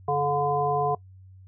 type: harmonic tone with a mistuned harmonic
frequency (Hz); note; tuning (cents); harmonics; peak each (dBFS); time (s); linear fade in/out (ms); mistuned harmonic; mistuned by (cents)
143.9; D3; -35; 1 / 3 / 5 / 7; -31 / -27 / -25 / -29; 0.08-0.95; 5; 7; +20
effects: noise-tail reverb RT60 0.1 s tail -22 dB re dry + added 94 Hz sine -46 dBFS peak until 1.47 s